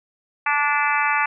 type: harmonic tone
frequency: 291.2 Hz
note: D4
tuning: 15 cents flat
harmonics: 3 / 4 / 5 / 6 / 7 / 8 / 9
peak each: -23 / -24 / -25 / -26 / -26 / -27 / -28 dBFS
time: 0.46-1.26 s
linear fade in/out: 5 ms
effects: none